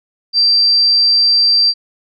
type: tone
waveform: sine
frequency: 4699 Hz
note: D8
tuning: in tune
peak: -8 dBFS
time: 0.33-1.74 s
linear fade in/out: 50 ms
effects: none